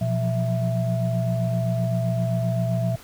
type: tone cluster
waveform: sine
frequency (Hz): 120.6 / 173.1 / 180.8 / 660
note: B2 / F3 / F#3 / E5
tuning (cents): -41 / -15 / -40 / +2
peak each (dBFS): -22 / -27 / -31 / -28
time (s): 0.01-2.96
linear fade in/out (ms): 5
effects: tanh soft clip ceiling -11 dBFS + pink hiss -46 dBFS RMS until 3.03 s